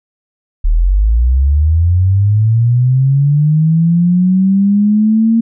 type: linear sweep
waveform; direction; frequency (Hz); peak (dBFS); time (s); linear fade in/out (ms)
sine; up; 36.06 to 230; -7; 0.64-5.41; 10
effects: none